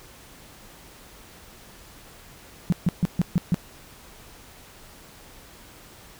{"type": "tone bursts", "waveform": "sine", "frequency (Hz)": 174.61, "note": "F3", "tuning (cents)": 0, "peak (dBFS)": -16, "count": 6, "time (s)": [2.7, 3.544], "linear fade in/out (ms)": 0, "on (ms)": 24, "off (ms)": 140, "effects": ["pink hiss -48 dBFS RMS until 6.19 s"]}